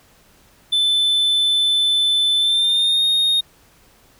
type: tone with pitch glide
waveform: triangle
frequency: 3520 to 3706 Hz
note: A7 to A#7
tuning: 0 to -11 cents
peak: -13 dBFS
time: 0.72-3.41 s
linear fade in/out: 10 ms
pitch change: +89 cents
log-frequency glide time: 2.38-3.05 s
effects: pink hiss -53 dBFS RMS until 4.19 s